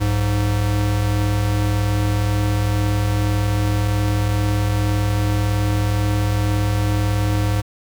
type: tone pair together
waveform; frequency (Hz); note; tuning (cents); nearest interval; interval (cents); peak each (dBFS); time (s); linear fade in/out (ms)
square; 61.61 / 103.5; B1 / G#2; -4 / -5; major sixth; 899; -24 / -18; 0-7.62; 20
effects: 8-bit